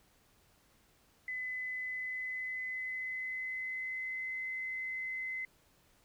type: tone with pitch glide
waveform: sine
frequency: 2015 to 2047 Hz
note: B6 to C7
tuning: +34 to -38 cents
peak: -36 dBFS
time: 1.28-5.45 s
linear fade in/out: 2 ms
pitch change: +28 cents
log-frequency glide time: 1.86-4.37 s
effects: pink hiss -68 dBFS RMS until 6.04 s